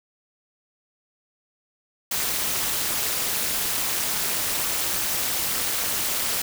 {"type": "noise with amplitude modulation", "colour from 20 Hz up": "white", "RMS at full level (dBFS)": -22, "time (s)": [2.11, 6.42], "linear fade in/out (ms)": 5, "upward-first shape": "sine", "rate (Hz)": 236, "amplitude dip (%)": 75, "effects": []}